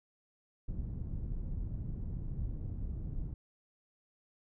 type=low-pass noise; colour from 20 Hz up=pink; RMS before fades=-38 dBFS; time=0.68-3.34 s; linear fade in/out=5 ms; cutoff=140 Hz; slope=12 dB/octave; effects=none